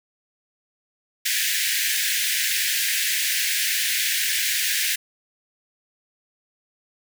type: high-pass noise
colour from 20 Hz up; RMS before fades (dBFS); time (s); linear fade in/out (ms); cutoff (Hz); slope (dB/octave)
pink; -23; 1.25-4.96; 10; 1600; 96
effects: none